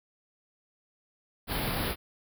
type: band-stop noise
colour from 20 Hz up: pink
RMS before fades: -31 dBFS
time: 1.47-1.96 s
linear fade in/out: 50 ms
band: 5000 to 9900 Hz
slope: 96 dB/octave
effects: none